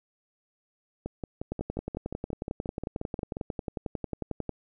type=two click trains; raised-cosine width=2 ms; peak=-18 / -20 dBFS; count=34 / 14; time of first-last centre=1.52-4.493 / 1.06-3.369 s; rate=11.1 / 5.63 Hz; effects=none